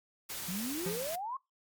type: noise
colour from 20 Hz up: white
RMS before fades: -40 dBFS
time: 0.29-1.16 s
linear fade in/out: 10 ms
type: exponential sweep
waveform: sine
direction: up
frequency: 169.9 to 1100 Hz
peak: -35 dBFS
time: 0.48-1.37 s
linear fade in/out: 5 ms
type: tone with exponential decay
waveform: square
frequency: 173.5 Hz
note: F3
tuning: 11 cents flat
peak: -33 dBFS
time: 0.86-1.18 s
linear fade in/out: 2 ms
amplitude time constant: 68 ms
effects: noise-tail reverb RT60 0.2 s tail -22 dB re dry + MP3 96 kbps